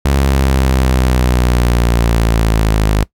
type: linear sweep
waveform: sawtooth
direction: down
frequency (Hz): 69.3 to 51.91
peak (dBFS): -6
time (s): 0.05-3.04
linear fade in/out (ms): 5
effects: noise-tail reverb RT60 0.1 s tail -21 dB re dry